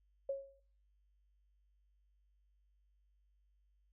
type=tone with exponential decay; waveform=sine; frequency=548 Hz; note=C#5; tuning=20 cents flat; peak=-32 dBFS; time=0.29-0.6 s; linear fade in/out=5 ms; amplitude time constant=67 ms; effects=noise-tail reverb RT60 0.5 s tail -20 dB re dry + added 50 Hz sine -70 dBFS peak until 3.92 s